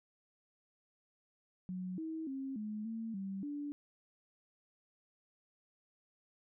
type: tone with pitch steps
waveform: sine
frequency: 183.7 / 320.3 / 268.8 / 212.7 / 225.3 / 194.1 / 290.3 Hz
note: F#3 / E4 / C4 / G#3 / A3 / G3 / D4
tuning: -12 / -50 / +47 / +42 / +41 / -17 / -20 cents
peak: -38 dBFS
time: 1.69-3.72 s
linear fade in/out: 0 ms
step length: 290 ms
effects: none